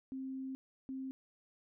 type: tone bursts at uneven times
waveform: sine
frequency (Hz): 264.5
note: C4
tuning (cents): +19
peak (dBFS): -39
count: 2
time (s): 0.12-0.55 / 0.89-1.11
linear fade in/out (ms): 0
effects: none